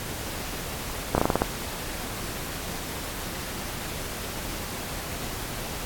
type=slowing click train; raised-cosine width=1 ms; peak=-6 dBFS; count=7; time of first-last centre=1.15-1.419 s; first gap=30 ms; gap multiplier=1.16; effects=pink hiss -34 dBFS RMS until 5.85 s + AAC 64 kbps